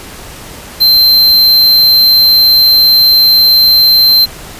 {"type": "tone", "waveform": "square", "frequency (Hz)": 4119, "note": "C8", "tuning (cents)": -28, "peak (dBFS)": -4, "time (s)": [0.8, 4.26], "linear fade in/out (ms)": 20, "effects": ["pink hiss -29 dBFS RMS until 4.59 s", "resampled to 32000 Hz"]}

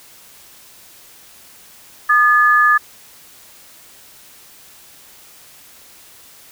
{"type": "tone pair together", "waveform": "sine", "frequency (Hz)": [1219, 1715], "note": ["D#6", "A6"], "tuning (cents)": [-36, -45], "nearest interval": "tritone", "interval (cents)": 591, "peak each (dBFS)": -12, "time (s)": [2.09, 2.78], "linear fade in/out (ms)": 10, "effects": ["white hiss -44 dBFS RMS until 6.51 s"]}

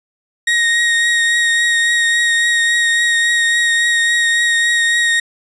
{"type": "tone with vibrato", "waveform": "35% pulse", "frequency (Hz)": 1873, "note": "A#6", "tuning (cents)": 8, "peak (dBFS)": -10, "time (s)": [0.47, 5.2], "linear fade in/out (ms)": 5, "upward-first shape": "triangle", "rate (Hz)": 3.6, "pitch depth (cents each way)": 20, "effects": ["resampled to 22050 Hz", "8-bit"]}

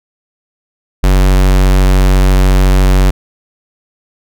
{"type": "tone", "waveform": "square", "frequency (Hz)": 47.02, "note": "F#1", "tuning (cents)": 29, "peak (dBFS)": -6, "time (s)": [1.03, 3.11], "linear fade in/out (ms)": 10, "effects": []}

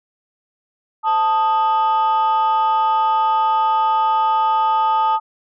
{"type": "tone pair together", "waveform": "sine", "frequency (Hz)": [880, 1244.5], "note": ["A5", "D#6"], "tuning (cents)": [0, 0], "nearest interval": "tritone", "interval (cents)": 600, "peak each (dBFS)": [-13, -17], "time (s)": [1.03, 5.2], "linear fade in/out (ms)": 50, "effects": ["tanh soft clip ceiling -11 dBFS"]}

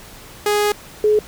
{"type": "tone pair in turn", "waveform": ["sawtooth", "sine"], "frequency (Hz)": [415.3, 424], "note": ["G#4", "G#4"], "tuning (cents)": [0, 36], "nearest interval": "unison", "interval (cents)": 36, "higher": "second", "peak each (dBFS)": -11, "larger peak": "neither", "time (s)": [[0.46, 0.72], [1.04, 1.19]], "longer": "first", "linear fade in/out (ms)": 2, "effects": ["pink hiss -40 dBFS RMS until 1.27 s"]}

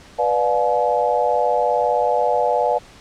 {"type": "chord", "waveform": "sine", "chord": "B diminished seventh", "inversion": "none", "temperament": "just", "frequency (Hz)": [493.9, 592.7, 711.2, 853.4], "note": ["B4", "D5", "F5", "Ab5"], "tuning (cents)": [0, 16, 31, 47], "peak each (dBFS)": -21, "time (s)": [0.18, 2.79], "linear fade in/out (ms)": 20, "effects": ["pink hiss -45 dBFS RMS until 3 s", "low-pass 7000 Hz 12 dB/octave"]}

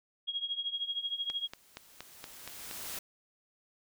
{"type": "tone with tremolo", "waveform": "sine", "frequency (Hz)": 3286, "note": "G#7", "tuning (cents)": -19, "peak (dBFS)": -29, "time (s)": [0.27, 1.48], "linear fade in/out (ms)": 20, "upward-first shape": "triangle", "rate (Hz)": 13, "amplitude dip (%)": 90}
{"type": "noise with exponential growth", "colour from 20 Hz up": "white", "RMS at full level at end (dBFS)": -39, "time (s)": [0.73, 2.99], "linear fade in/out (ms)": 5, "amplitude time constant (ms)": 490}
{"type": "click train", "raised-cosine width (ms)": 0.2, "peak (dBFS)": -24, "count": 7, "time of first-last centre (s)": [1.3, 2.712], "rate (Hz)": 4.25}
{"effects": []}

